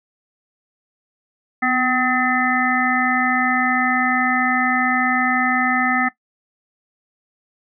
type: harmonic tone with a mistuned harmonic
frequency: 254.8 Hz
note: C4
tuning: 46 cents flat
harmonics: 1 / 3 / 5 / 7 / 8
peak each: -22 / -22 / -22 / -22 / -22 dBFS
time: 1.62-6.09 s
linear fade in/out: 10 ms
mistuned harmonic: 1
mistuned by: -35 cents
effects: noise-tail reverb RT60 0.1 s tail -17 dB re dry